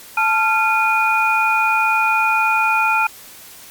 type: tone cluster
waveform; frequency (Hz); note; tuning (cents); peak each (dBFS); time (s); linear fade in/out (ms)
sine; 878 / 1381 / 2454; A5 / F6 / D#7; -4 / -20 / -25; -18; 0.17-3.07; 5
effects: white hiss -40 dBFS RMS until 3.7 s + Opus 48 kbps